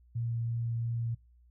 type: tone with vibrato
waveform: sine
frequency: 116.54 Hz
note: A#2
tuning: in tune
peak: -30 dBFS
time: 0.15-1.15 s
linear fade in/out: 10 ms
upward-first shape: triangle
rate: 2.9 Hz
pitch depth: 9 cents each way
effects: noise-tail reverb RT60 0.3 s tail -25 dB re dry + added 60 Hz sine -58 dBFS peak until 1.5 s